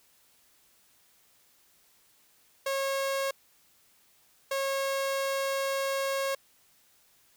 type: tone bursts at uneven times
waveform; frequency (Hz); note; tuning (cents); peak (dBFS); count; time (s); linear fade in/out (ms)
sawtooth; 545; C#5; -29; -24; 2; 2.66-3.31 / 4.51-6.35; 5
effects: white hiss -64 dBFS RMS until 7.36 s